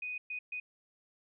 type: tone bursts at uneven times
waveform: sine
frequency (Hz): 2489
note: D#7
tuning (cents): 0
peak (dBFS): -36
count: 3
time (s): 0.02-0.18 / 0.3-0.39 / 0.52-0.6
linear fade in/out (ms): 5
effects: none